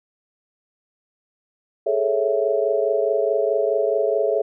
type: chord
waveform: sine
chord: A major seventh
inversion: third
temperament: equal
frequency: 415.3 / 440 / 554.4 / 659.3 Hz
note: G#4 / A4 / C#5 / E5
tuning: 0 / 0 / 0 / 0 cents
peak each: -23 dBFS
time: 1.86-4.42 s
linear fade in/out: 10 ms
effects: none